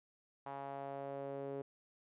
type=tone with band-pass filter sweep; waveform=sawtooth; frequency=138.59 Hz; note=C#3; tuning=in tune; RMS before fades=-44 dBFS; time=0.46-1.62 s; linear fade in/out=5 ms; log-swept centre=860 to 440 Hz; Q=3; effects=resampled to 8000 Hz